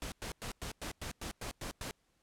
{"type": "noise bursts", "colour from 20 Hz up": "pink", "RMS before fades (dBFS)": -41, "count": 10, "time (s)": [0.02, 1.91], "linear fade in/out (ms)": 0, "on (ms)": 99, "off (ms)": 100, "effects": ["pink hiss -75 dBFS RMS until 2.22 s", "low-pass 11000 Hz 12 dB/octave"]}